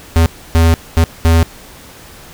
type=tone bursts at uneven times; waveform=square; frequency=82.41 Hz; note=E2; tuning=in tune; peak=-7 dBFS; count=4; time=0.16-0.26 / 0.55-0.74 / 0.97-1.04 / 1.25-1.43 s; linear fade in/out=0 ms; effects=pink hiss -37 dBFS RMS until 2.33 s